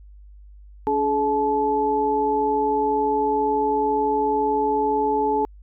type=tone cluster; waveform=sine; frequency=284.2 / 426.2 / 864 Hz; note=C#4 / G#4 / A5; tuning=+43 / +45 / -32 cents; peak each=-27 / -22 / -21 dBFS; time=0.87-5.45 s; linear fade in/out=0 ms; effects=added 50 Hz sine -42 dBFS peak until 5.62 s